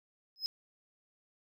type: tone with exponential growth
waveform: triangle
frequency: 5110 Hz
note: D#8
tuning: 45 cents sharp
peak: -26 dBFS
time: 0.36-0.46 s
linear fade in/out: 0 ms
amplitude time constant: 21 ms
effects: none